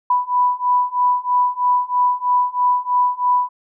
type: beating tone pair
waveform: sine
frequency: 987.8 / 990.9 Hz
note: B5 / B5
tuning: 0 / +5 cents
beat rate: 3.1 Hz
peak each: -18 / -17 dBFS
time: 0.1-3.49 s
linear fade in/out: 5 ms
effects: none